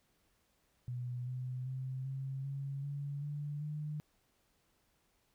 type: tone with pitch steps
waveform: sine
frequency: 123.47 / 127.01 / 130.66 / 134.41 / 138.27 / 142.24 / 146.32 / 150.52 Hz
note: B2 / B2 / C3 / C3 / C#3 / C#3 / D3 / D3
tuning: 0 / +49 / -2 / +47 / -4 / +45 / -6 / +43 cents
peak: -37 dBFS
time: 0.88-4 s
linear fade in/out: 0 ms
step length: 390 ms
effects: pink hiss -75 dBFS RMS until 5.34 s